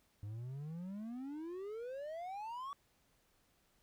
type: exponential sweep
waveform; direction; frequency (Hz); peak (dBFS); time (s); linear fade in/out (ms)
triangle; up; 100 to 1148; -40; 0.23-2.73; 0
effects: pink hiss -74 dBFS RMS until 3.82 s